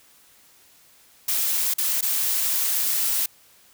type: noise with dropouts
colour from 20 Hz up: blue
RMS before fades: -23 dBFS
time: 1.28-3.26 s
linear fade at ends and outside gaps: 5 ms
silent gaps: 1.739-1.782 / 2.01-2.025 s
effects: white hiss -55 dBFS RMS until 3.73 s